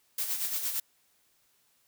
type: noise with tremolo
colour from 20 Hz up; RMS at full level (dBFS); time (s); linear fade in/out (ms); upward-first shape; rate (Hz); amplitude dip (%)
blue; -30; 0.18-0.8; 5; sine; 8.7; 55
effects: white hiss -69 dBFS RMS until 1.87 s